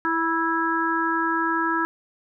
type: harmonic tone with a mistuned harmonic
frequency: 329.6 Hz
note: E4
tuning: in tune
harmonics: 1 / 3 / 4 / 5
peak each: -26 / -26 / -26 / -26 dBFS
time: 0.05-1.85 s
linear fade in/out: 0 ms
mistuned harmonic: 3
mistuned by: -21 cents
effects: none